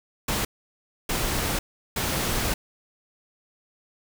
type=noise bursts at uneven times; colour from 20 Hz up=pink; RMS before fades=-26 dBFS; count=3; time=0.28-0.45 / 1.09-1.59 / 1.96-2.54 s; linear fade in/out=5 ms; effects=none